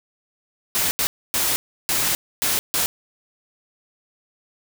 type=noise bursts at uneven times; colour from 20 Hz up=white; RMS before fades=-21 dBFS; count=6; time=0.75-0.91 / 0.99-1.07 / 1.34-1.56 / 1.89-2.15 / 2.42-2.59 / 2.74-2.86 s; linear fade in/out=0 ms; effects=none